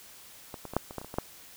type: clicks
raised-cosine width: 1 ms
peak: -24 / -25 / -24 / -10 / -27 / -20 / -28 / -28 / -25 / -13 dBFS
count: 10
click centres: 0.542 / 0.653 / 0.736 / 0.766 / 0.909 / 0.983 / 1.015 / 1.046 / 1.141 / 1.185 s
effects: white hiss -51 dBFS RMS until 1.56 s